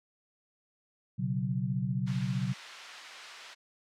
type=chord; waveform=sine; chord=B suspended second; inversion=none; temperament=equal with one note detuned; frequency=123.47 / 138.59 / 186.39 Hz; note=B2 / C#3 / F#3; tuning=0 / 0 / +13 cents; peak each=-33 dBFS; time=1.18-2.54 s; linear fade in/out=20 ms
type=high-pass noise; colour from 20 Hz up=pink; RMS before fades=-46 dBFS; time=2.06-3.55 s; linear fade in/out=20 ms; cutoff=1300 Hz; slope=12 dB/octave
effects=low-pass 5000 Hz 12 dB/octave